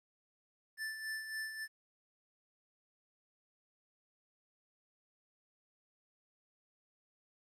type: tone with tremolo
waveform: square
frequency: 1760 Hz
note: A6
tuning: in tune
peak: -38 dBFS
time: 0.77-1.68 s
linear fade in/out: 50 ms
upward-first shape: sine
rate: 3.6 Hz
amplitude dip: 55%
effects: resampled to 32000 Hz + 12-bit